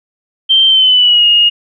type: tone with pitch glide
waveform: sine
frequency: 3136 to 2859 Hz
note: G7 to F7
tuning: 0 to +40 cents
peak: -5 dBFS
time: 0.49-1.5 s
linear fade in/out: 20 ms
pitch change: -160 cents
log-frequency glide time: 0.67-1.26 s
effects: none